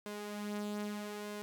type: tone with flanger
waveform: sawtooth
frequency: 207.7 Hz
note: G#3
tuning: in tune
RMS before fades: -41 dBFS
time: 0.06-1.42 s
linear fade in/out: 0 ms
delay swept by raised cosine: 1.9 to 5.1 ms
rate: 0.8 Hz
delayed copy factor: +0.5
effects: none